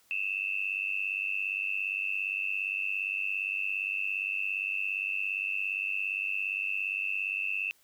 sine tone with amplitude modulation, 2637 Hz, E7, in tune, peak -25 dBFS, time 0.11-7.71 s, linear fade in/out 0 ms, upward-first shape sine, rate 97.4 Hz, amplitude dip 100%, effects white hiss -65 dBFS RMS until 7.83 s

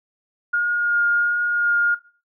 sine tone with vibrato, 1424 Hz, F6, 33 cents sharp, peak -16 dBFS, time 0.53-1.95 s, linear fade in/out 10 ms, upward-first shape triangle, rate 1.4 Hz, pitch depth 12 cents each way, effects noise-tail reverb RT60 0.4 s tail -18 dB re dry

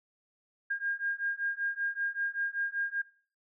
sine beating tone pair, 1613 / 1618.2 Hz, G6 / G#6, +49 / -45 cents, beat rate 5.2 Hz, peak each -34 / -33 dBFS, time 0.7-3.02 s, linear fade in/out 10 ms, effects noise-tail reverb RT60 0.4 s tail -17 dB re dry

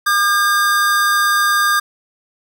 square tone pair together, 1208 / 1612.5 Hz, D6 / G6, +48 / +48 cents, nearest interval perfect fourth, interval 500 cents, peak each -16 dBFS, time 0.06-1.8 s, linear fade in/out 10 ms, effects none

